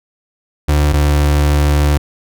35% pulse tone pair in turn, 73.8 / 73.29 Hz, D2 / D2, +9 / -3 cents, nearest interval unison, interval 12 cents, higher first, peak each -8 dBFS, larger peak neither, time 0.68-0.93 / 0.93-1.98 s, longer second, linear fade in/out 10 ms, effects none

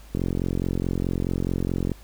click train, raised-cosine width 3 ms, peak -12 dBFS, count 80, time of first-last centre 0.15-1.917 s, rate 44.7 Hz, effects added 51 Hz sine -44 dBFS peak until 2.03 s + pink hiss -52 dBFS RMS until 2.03 s

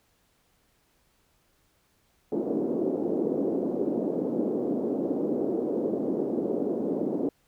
pink band-pass noise, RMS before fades -28 dBFS, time 2.32-7.29 s, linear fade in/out 2 ms, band 250 to 470 Hz, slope 24 dB/octave, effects pink hiss -68 dBFS RMS until 7.47 s

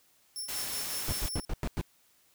15% pulse tone with tremolo, 5390 Hz, E8, 38 cents sharp, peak -29 dBFS, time 0.36-1.45 s, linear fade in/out 0 ms, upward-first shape sine, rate 5.4 Hz, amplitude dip 70%
white noise, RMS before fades -37 dBFS, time 0.48-1.29 s, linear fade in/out 10 ms
brown noise bursts, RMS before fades -31 dBFS, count 6, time 1.08-1.812 s, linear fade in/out 0 ms, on 42 ms, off 96 ms
effects white hiss -66 dBFS RMS until 2.34 s

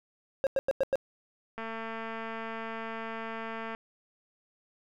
triangle tone bursts, 540 Hz, C#5, 45 cents flat, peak -21 dBFS, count 5, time 0.44-0.956 s, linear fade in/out 0 ms, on 28 ms, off 94 ms
click train, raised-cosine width 0.5 ms, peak -24 dBFS, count 489, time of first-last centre 1.58-3.749 s, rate 225 Hz
effects none

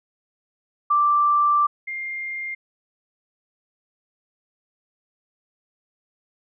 sine tone pair in turn, 1174.7 / 2112 Hz, D6 / C7, 0 / +16 cents, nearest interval minor seventh, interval 1016 cents, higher second, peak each -15 / -27 dBFS, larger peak first, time 0.9-1.67 / 1.87-2.55 s, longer first, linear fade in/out 10 ms, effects none

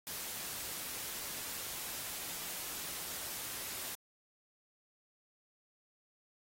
white noise, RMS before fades -42 dBFS, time 0.07-3.95 s, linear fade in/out 0 ms, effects AAC 48 kbps

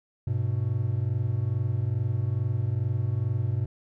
triangle tone pair together, 101.13 / 123.47 Hz, G#2 / B2, -46 / 0 cents, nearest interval minor third, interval 346 cents, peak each -25 dBFS, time 0.27-3.66 s, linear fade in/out 5 ms, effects none

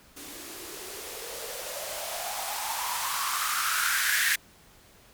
violet noise with band-pass filter sweep, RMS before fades -31 dBFS, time 0.16-4.36 s, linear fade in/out 10 ms, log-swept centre 280 to 1800 Hz, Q 6.4, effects pink hiss -56 dBFS RMS until 5.13 s

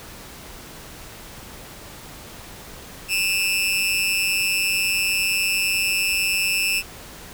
sawtooth tone with amplitude modulation, 2640 Hz, E7, 2 cents sharp, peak -12 dBFS, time 3.08-6.83 s, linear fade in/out 50 ms, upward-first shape sine, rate 191 Hz, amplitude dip 90%, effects pink hiss -40 dBFS RMS until 7.33 s

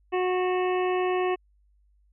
harmonic tone with a mistuned harmonic, 365.8 Hz, F#4, 20 cents flat, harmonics 1 / 2 / 3 / 5 / 6 / 7 / 8, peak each -24 / -30 / -33 / -38 / -42 / -38 / -45 dBFS, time 0.12-1.36 s, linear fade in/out 20 ms, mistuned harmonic 7, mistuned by +40 cents, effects added 50 Hz sine -60 dBFS peak until 2.12 s

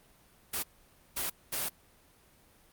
white noise bursts at uneven times, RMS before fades -33 dBFS, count 3, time 0.53-0.63 / 1.16-1.3 / 1.52-1.69 s, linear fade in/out 10 ms, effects pink hiss -62 dBFS RMS until 2.72 s + Opus 32 kbps

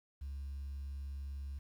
sine tone, 69.3 Hz, C#2, in tune, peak -38 dBFS, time 0.21-1.59 s, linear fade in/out 10 ms, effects tanh soft clip ceiling -38 dBFS + 11-bit

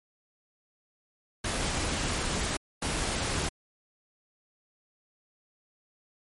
pink noise bursts at uneven times, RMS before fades -30 dBFS, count 2, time 1.44-2.57 / 2.82-3.49 s, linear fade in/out 5 ms, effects MP3 48 kbps

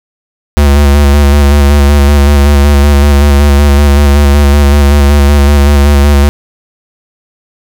square tone with vibrato, 71.5 Hz, D2, 46 cents flat, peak -3 dBFS, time 0.57-6.29 s, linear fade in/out 0 ms, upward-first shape square, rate 5.3 Hz, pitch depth 30 cents each way, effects none

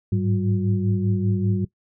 sine tone cluster, 103 / 108.1 / 190.4 / 359.3 Hz, G#2 / A2 / F#3 / F4, -14 / -30 / +50 / +49 cents, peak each -22 / -27 / -23 / -31 dBFS, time 0.12-1.65 s, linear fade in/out 5 ms, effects noise-tail reverb RT60 0.1 s tail -19 dB re dry

